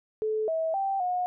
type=tone with pitch steps; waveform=sine; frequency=433.5 / 646 / 781 / 723 Hz; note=A4 / E5 / G5 / F#5; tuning=-26 / -35 / -7 / -40 cents; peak=-25 dBFS; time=0.22-1.26 s; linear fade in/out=0 ms; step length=260 ms; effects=none